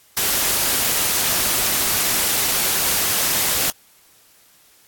white noise, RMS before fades -19 dBFS, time 0.17-3.7 s, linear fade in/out 0 ms, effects white hiss -53 dBFS RMS until 4.87 s + AAC 64 kbps

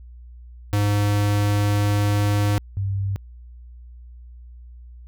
square / sine tone pair in turn, 102.8 / 98.18 Hz, G#2 / G2, -17 / +3 cents, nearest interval minor second, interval 80 cents, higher first, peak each -18 / -21 dBFS, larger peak first, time 0.73-2.58 / 2.77-3.16 s, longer first, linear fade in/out 0 ms, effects added 60 Hz sine -39 dBFS peak until 5.07 s

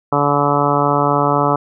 harmonic tone, 144.1 Hz, D3, 33 cents flat, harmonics 1 / 2 / 3 / 4 / 5 / 6 / 7 / 8 / 9, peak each -21 / -21 / -21 / -21 / -21 / -21 / -21 / -21 / -21 dBFS, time 0.12-1.56 s, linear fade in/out 5 ms, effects none

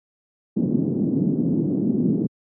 pink band-pass noise, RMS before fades -21 dBFS, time 0.56-2.27 s, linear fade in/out 10 ms, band 170 to 300 Hz, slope 24 dB/octave, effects high-pass 100 Hz 12 dB/octave

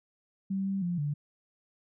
sine tone with pitch steps, 193.5 / 194.9 / 175.1 / 146.1 Hz, G3 / G3 / F3 / D3, -22 / -10 / +5 / -9 cents, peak -28 dBFS, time 0.5-1.14 s, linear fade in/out 10 ms, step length 160 ms, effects none

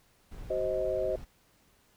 brown noise, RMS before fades -43 dBFS, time 0.31-1.25 s, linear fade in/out 10 ms
sine chord, C diminished, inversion second, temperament just, 376.7 / 523.3 / 627.9 Hz, Gb4 / C5 / Eb5, +31 / 0 / +16 cents, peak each -34 / -32 / -31 dBFS, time 0.5-1.16 s, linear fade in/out 5 ms
effects pink hiss -66 dBFS RMS until 1.96 s

